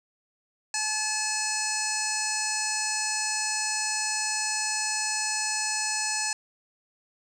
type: harmonic tone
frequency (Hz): 860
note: A5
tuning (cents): -40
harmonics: 1 / 2 / 3 / 5 / 6 / 7 / 8 / 9 / 10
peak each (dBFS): -35 / -35 / -35 / -35 / -35 / -35 / -35 / -35 / -35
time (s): 0.74-6.33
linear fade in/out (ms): 2
effects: 9-bit